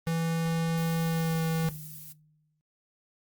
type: tone with pitch glide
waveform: square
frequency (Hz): 164.81 to 162.63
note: E3 to E3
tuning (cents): 0 to -23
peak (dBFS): -27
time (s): 0.07-1.69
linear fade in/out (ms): 0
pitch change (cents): -23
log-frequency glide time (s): 1-1.43
type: noise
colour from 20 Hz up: violet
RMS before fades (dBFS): -45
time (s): 0.77-2.13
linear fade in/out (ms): 10
type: tone with exponential decay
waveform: sine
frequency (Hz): 152.9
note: D#3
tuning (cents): -30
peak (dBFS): -34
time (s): 1.64-2.61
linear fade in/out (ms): 0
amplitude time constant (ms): 210
effects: noise-tail reverb RT60 0.2 s tail -19 dB re dry + Opus 32 kbps